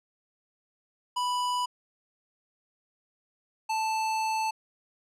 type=tone pair in turn; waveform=square; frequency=987.8 / 880 Hz; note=B5 / A5; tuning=0 / 0 cents; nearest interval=major second; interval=200 cents; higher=first; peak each=-27 dBFS; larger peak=neither; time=1.16-1.66 / 3.69-4.51 s; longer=second; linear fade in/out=10 ms; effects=low-pass 9000 Hz 12 dB/octave